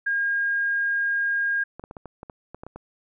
sine tone, 1620 Hz, G#6, 43 cents flat, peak -21 dBFS, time 0.06-1.64 s, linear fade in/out 10 ms
clicks, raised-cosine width 1 ms, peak -24 dBFS, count 11, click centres 1.796 / 1.839 / 1.911 / 1.968 / 2.057 / 2.231 / 2.298 / 2.546 / 2.635 / 2.666 / 2.76 s
effects none

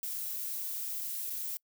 violet noise with dropouts, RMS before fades -37 dBFS, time 0.03-1.57 s, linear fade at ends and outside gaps 1 ms, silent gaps 1.299-1.303 s, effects noise-tail reverb RT60 0.1 s tail -26 dB re dry

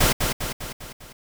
pink noise with echo, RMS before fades -18 dBFS, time 0-0.13 s, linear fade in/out 10 ms, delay 200 ms, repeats 5, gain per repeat -5 dB, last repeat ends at 1.13 s, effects none

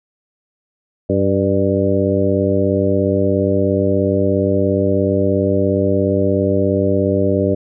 harmonic tone with a mistuned harmonic, 97 Hz, G2, 18 cents flat, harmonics 1 / 2 / 3 / 4 / 5 / 6, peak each -20 / -20 / -20 / -20 / -20 / -20 dBFS, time 1.09-7.55 s, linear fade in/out 10 ms, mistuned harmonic 6, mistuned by +36 cents, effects none

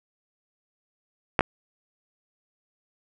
clicks, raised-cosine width 0.5 ms, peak -4 dBFS, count 2, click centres 1.392 / 1.408 s, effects none

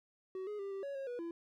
triangle tone with pitch steps, 376.7 / 418.2 / 395.7 / 390.5 / 559 / 543 / 486.5 / 337 Hz, F#4 / G#4 / G4 / G4 / C#5 / C#5 / B4 / E4, +31 / +12 / +16 / -7 / +14 / -36 / -26 / +38 cents, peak -37 dBFS, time 0.35-1.31 s, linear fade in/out 2 ms, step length 120 ms, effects none

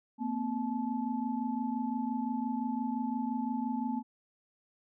sine tone cluster, 230 / 255.8 / 866 Hz, A#3 / C4 / A5, -23 / -39 / -28 cents, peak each -34 / -34 / -38 dBFS, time 0.18-4.03 s, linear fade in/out 50 ms, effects none

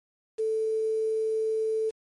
sine tone with quantisation, 440 Hz, A4, in tune, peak -24 dBFS, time 0.38-1.91 s, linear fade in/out 20 ms, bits 8, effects MP3 48 kbps

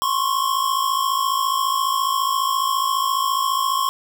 square tone pair together, 1049.4 / 1104 Hz, C6 / C#6, +5 / -7 cents, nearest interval minor second, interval 88 cents, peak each -22 dBFS, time 0.02-3.89 s, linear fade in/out 0 ms, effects none

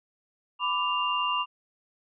sine tone cluster, 994 / 1172 / 2794 Hz, B5 / D6 / F7, +11 / -4 / 0 cents, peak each -29 dBFS, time 0.59-1.46 s, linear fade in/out 50 ms, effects none

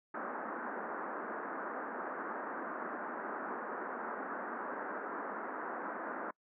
white band-pass noise, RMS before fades -41 dBFS, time 0.14-6.31 s, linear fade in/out 5 ms, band 210 to 1600 Hz, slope 48 dB/octave, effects noise-tail reverb RT60 0.1 s tail -26 dB re dry

